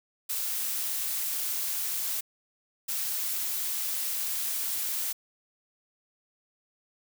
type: noise bursts at uneven times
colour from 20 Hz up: blue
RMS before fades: -31 dBFS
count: 2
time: 0.29-2.21 / 2.88-5.13 s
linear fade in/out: 10 ms
effects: none